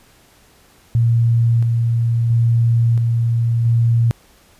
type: tone with tremolo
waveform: sine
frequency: 116.54 Hz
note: A#2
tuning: in tune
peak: -11 dBFS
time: 0.95-4.11 s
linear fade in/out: 0 ms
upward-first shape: square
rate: 0.74 Hz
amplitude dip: 25%
effects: pink hiss -51 dBFS RMS until 4.59 s + resampled to 32000 Hz